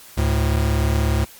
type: tone pair together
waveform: square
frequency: 72.31 / 109.1 Hz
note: D2 / A2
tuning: -26 / -14 cents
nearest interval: perfect fifth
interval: 712 cents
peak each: -19 / -22 dBFS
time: 0.17-1.25 s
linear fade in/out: 10 ms
effects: white hiss -44 dBFS RMS until 1.39 s + Opus 48 kbps